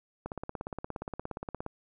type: click train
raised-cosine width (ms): 1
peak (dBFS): -22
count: 25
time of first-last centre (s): 0.26-1.664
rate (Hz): 17.1
effects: none